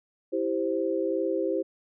sine chord, C major, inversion first, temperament equal, 329.6 / 392 / 523.3 Hz, E4 / G4 / C5, 0 / 0 / 0 cents, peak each -29 dBFS, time 0.32-1.63 s, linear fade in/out 20 ms, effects none

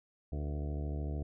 harmonic tone with a mistuned harmonic, 73.3 Hz, D2, 3 cents flat, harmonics 1 / 2 / 3 / 4 / 5 / 6 / 7 / 8 / 9 / 10, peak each -35 / -41 / -49 / -46 / -50 / -51 / -54 / -57 / -52 / -59 dBFS, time 0.32-1.23 s, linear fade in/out 5 ms, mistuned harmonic 7, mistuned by -48 cents, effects none

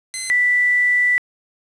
5% pulse / sine tone pair in turn, 2053 / 1972.2 Hz, C7 / B6, -33 / -3 cents, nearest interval minor second, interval 70 cents, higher first, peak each -13 dBFS, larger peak neither, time 0.14-0.3 / 0.3-1.18 s, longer second, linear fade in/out 0 ms, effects resampled to 24000 Hz + 7-bit

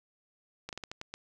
slowing click train, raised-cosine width 0.2 ms, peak -22 dBFS, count 7, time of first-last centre 0.69-1.14 s, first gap 38 ms, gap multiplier 1.27, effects none

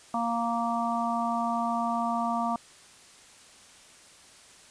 harmonic tone, 233.1 Hz, A#3, in tune, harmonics 1 / 3 / 4 / 5, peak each -31 / -30 / -32 / -32 dBFS, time 0.14-2.56 s, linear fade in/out 2 ms, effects white hiss -53 dBFS RMS until 4.7 s + resampled to 22050 Hz

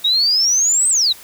sine exponential two-way sweep, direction up then down, 3729 to 8372 to 3729 Hz, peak -12 dBFS, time 0.04-1.13 s, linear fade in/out 10 ms, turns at 0.89 s, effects white hiss -40 dBFS RMS until 1.23 s

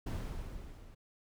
brown noise with level ramp, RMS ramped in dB -35 to -53 dBFS, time 0.06-0.95 s, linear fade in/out 10 ms, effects none

